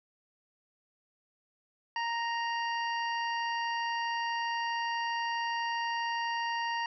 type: harmonic tone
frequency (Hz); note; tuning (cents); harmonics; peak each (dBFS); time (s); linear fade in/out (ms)
932.3; A#5; 0; 1 / 2 / 3 / 5 / 6; -32 / -36 / -40 / -45 / -52; 1.96-6.86; 2
effects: none